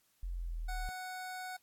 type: linear sweep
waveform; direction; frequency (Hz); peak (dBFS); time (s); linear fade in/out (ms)
sine; down; 45.07 to 37.22; -36; 0.23-0.89; 0
type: tone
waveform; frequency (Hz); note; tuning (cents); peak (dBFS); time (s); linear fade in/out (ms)
25% pulse; 740; F#5; 0; -37; 0.68-1.57; 10
effects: white hiss -73 dBFS RMS until 1.62 s + AAC 64 kbps